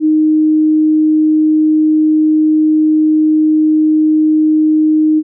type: tone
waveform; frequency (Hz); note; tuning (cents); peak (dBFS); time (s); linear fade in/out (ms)
sine; 309.8; D#4; -7; -7; 0-5.23; 50
effects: none